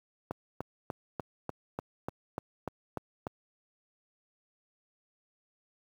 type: click train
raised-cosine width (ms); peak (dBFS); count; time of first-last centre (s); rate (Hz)
1; -20; 11; 0.31-3.269; 3.38
effects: high-pass 80 Hz 12 dB/octave + 9-bit